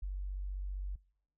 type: tone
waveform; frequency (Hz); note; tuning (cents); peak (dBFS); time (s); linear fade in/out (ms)
sine; 47.67; G1; -48; -35; 0.02-0.96; 10
effects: noise-tail reverb RT60 0.7 s tail -25 dB re dry